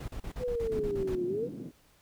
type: noise bursts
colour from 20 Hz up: brown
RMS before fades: -38 dBFS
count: 10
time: 0-1.153 s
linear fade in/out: 5 ms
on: 82 ms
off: 37 ms
type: exponential two-way sweep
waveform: sine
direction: down then up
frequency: 508 to 350 to 508 Hz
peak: -29 dBFS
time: 0.39-1.49 s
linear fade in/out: 50 ms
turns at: 1.26 s
type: band-pass noise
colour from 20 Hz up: white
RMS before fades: -41 dBFS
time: 0.67-1.72 s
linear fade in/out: 50 ms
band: 140 to 320 Hz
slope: 24 dB/octave
effects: pink hiss -64 dBFS RMS until 2.01 s